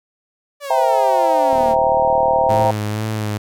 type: exponential sweep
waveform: sawtooth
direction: down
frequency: 587.3 to 220 Hz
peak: -22 dBFS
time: 0.6-1.76 s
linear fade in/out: 50 ms
type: chord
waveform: sine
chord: C dominant seventh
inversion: none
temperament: equal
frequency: 523.3 / 659.3 / 784 / 932.3 Hz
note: C5 / E5 / G5 / Bb5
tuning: 0 / 0 / 0 / 0 cents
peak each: -18 dBFS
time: 0.7-2.71 s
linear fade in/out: 5 ms
type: click train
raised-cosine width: 2 ms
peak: -17 dBFS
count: 44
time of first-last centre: 1.53-2.647 s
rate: 38.5 Hz
type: tone with vibrato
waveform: sawtooth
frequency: 107.3 Hz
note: A2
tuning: 43 cents flat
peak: -16 dBFS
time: 2.49-3.38 s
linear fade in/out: 10 ms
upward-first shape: sine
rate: 2.1 Hz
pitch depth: 38 cents each way
effects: none